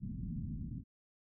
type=low-pass noise; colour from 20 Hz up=white; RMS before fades=-41 dBFS; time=0-0.84 s; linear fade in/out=50 ms; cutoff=240 Hz; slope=48 dB/octave; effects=none